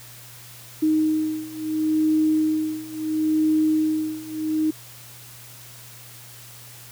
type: beating tone pair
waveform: sine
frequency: 311.1 / 311.83 Hz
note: D#4 / D#4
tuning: 0 / +4 cents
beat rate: 0.73 Hz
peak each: -23 / -21 dBFS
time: 0.82-4.71 s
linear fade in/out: 10 ms
effects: added 120 Hz sine -47 dBFS peak until 6.91 s + white hiss -44 dBFS RMS until 6.91 s